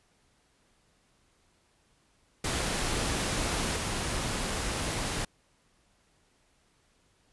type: noise with level steps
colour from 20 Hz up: pink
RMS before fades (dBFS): -30 / -32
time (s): 2.44-5.25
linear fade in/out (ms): 5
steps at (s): 3.76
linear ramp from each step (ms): 5
effects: pink hiss -68 dBFS RMS until 7.32 s + resampled to 24000 Hz